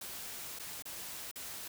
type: noise with dropouts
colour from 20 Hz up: white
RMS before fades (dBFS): -44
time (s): 0.01-1.68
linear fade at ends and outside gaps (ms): 5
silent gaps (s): 0.589-0.595 / 0.824-0.854 / 1.314-1.357
effects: none